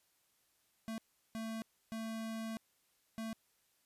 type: tone bursts at uneven times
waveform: square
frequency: 223.3 Hz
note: A3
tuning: 26 cents sharp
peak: -40 dBFS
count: 4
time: 0.88-0.98 / 1.35-1.62 / 1.92-2.57 / 3.18-3.33 s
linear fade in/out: 0 ms
effects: white hiss -75 dBFS RMS until 3.85 s + resampled to 32000 Hz